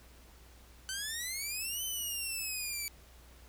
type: exponential two-way sweep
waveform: 10% pulse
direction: up then down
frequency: 1514 to 3070 to 2290 Hz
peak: -27 dBFS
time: 0.89-2.88 s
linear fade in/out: 0 ms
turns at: 1.84 s
effects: added 60 Hz sine -56 dBFS peak until 3.48 s + pink hiss -60 dBFS RMS until 3.48 s